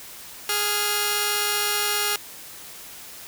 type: tone pair together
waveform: 5% pulse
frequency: 415 / 1403 Hz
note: G#4 / F6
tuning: -1 / +8 cents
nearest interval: octave + major sixth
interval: 2109 cents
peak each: -13 dBFS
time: 0.49-2.16 s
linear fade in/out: 2 ms
effects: white hiss -41 dBFS RMS until 3.27 s